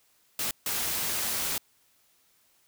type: noise bursts at uneven times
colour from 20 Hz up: white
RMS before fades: -30 dBFS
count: 2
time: 0.39-0.51 / 0.66-1.58 s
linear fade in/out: 2 ms
effects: white hiss -66 dBFS RMS until 2.67 s